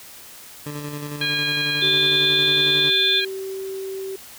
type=tone with tremolo; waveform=20% pulse; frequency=146.8 Hz; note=D3; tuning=in tune; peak=-23 dBFS; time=0.66-2.9 s; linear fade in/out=5 ms; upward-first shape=square; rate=11 Hz; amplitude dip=35%
type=harmonic tone; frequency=815 Hz; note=G#5; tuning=33 cents flat; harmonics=2 / 3 / 4 / 5; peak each=-26 / -26 / -26 / -26 dBFS; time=1.21-3.25 s; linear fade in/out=5 ms
type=tone; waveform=sine; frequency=3520 Hz; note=A7; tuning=in tune; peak=-17 dBFS; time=1.81-3.21 s; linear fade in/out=20 ms
type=tone with pitch glide; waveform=sine; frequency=382.3 to 385 Hz; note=G4 to G4; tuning=-43 to -31 cents; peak=-27 dBFS; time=1.82-4.16 s; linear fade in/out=5 ms; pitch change=+12 cents; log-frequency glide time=2.42-3.8 s
effects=white hiss -42 dBFS RMS until 4.38 s